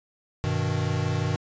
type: chord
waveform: square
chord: G augmented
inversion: none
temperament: equal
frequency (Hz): 98 / 123.47 / 155.56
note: G2 / B2 / D#3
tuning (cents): 0 / 0 / 0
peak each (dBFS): -29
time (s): 0.44-1.36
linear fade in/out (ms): 0
effects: resampled to 16000 Hz